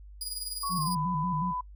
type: tone with tremolo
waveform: 20% pulse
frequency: 4900 Hz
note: D#8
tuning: 27 cents flat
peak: -25 dBFS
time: 0.21-0.95 s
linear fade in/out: 2 ms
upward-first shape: triangle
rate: 20 Hz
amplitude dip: 70%
type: tone with pitch glide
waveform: sine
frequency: 1108.7 to 999.2 Hz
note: C#6 to B5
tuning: 0 to +20 cents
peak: -30 dBFS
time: 0.63-1.61 s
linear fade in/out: 5 ms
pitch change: -180 cents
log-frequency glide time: 0.77-0.9 s
type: tone with vibrato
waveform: sine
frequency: 166.2 Hz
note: E3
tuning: 15 cents sharp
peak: -29 dBFS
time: 0.69-1.54 s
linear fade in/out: 50 ms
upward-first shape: square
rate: 5.5 Hz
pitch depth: 130 cents each way
effects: noise-tail reverb RT60 0.1 s tail -26 dB re dry + added 50 Hz sine -45 dBFS peak until 1.75 s